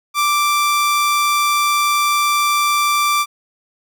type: tone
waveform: sawtooth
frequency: 1174.7 Hz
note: D6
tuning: in tune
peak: -10 dBFS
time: 0.14-3.26 s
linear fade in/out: 50 ms
effects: none